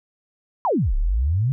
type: exponential two-way sweep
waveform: sine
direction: down then up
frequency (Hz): 1078 to 31.72 to 141.8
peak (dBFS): -17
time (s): 0.65-1.52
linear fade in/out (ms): 0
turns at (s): 0.95
effects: none